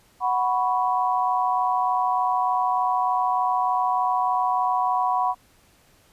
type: chord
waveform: sine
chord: F# suspended fourth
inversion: none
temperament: just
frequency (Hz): 740 / 986.7 / 1110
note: F#5 / B5 / C#6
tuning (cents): 0 / -2 / +2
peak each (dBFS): -23 / -23 / -27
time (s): 0.2-5.35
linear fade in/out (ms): 50
effects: pink hiss -58 dBFS RMS until 6.12 s + resampled to 32000 Hz